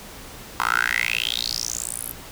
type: tone with high-pass filter sweep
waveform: 10% pulse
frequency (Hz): 58.27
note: A#1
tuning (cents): 0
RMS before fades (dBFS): -25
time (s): 0.6-2.12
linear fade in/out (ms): 0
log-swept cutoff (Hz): 1100 to 12000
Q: 7.5
effects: pink hiss -40 dBFS RMS until 2.31 s